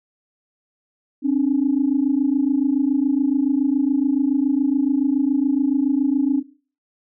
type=tone pair together; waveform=sine; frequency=266.6 / 293.7 Hz; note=C4 / D4; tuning=+33 / 0 cents; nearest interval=major second; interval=167 cents; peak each=-18 dBFS; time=1.22-6.43 s; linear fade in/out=50 ms; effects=noise-tail reverb RT60 0.4 s tail -20 dB re dry + tanh soft clip ceiling -8 dBFS